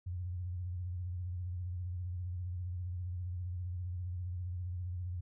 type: tone with vibrato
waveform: sine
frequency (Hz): 89.4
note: F2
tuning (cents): +41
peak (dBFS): -36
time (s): 0.06-5.21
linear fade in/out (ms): 10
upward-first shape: triangle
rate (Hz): 15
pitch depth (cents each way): 86
effects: none